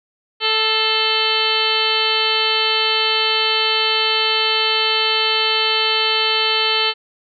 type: harmonic tone with a mistuned harmonic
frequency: 440 Hz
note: A4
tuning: in tune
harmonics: 1 / 2 / 3 / 4 / 5 / 6 / 7 / 8 / 9 / 10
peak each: -25 / -26 / -25 / -29 / -27 / -23 / -19 / -29 / -25 / -24 dBFS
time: 0.4-6.94 s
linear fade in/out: 50 ms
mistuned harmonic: 5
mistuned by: -53 cents
effects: none